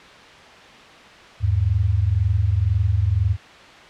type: tone pair together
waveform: sine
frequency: 80.9 / 102.89 Hz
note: E2 / G#2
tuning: -32 / -16 cents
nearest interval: major third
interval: 416 cents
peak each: -20 / -18 dBFS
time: 1.4-3.37 s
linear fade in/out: 50 ms
effects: white hiss -43 dBFS RMS until 3.89 s + low-pass 3000 Hz 12 dB/octave